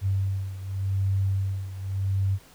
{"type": "beating tone pair", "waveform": "sine", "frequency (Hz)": [96.7, 97.57], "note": ["G2", "G2"], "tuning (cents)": [-23, -8], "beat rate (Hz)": 0.87, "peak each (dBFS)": [-25, -29], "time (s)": [0.01, 2.39], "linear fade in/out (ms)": 50, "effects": ["pink hiss -53 dBFS RMS until 2.54 s"]}